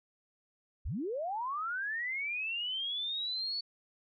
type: linear sweep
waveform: sine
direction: up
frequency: 34.99 to 4475 Hz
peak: -33 dBFS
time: 0.85-3.61 s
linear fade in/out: 10 ms
effects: none